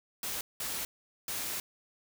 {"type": "noise bursts at uneven times", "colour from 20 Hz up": "white", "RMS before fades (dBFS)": -36, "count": 3, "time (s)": [[0.23, 0.41], [0.6, 0.85], [1.28, 1.6]], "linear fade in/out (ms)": 2, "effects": []}